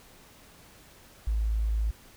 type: tone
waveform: sine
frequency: 54.4 Hz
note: A1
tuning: 19 cents flat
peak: -24 dBFS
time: 1.27-1.91 s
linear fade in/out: 5 ms
effects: pink hiss -54 dBFS RMS until 2.16 s